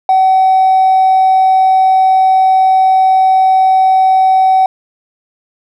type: tone with hard clipping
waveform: sine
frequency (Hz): 758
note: F#5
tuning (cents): +42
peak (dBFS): -6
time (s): 0.09-4.66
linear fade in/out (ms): 2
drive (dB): 1
effects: none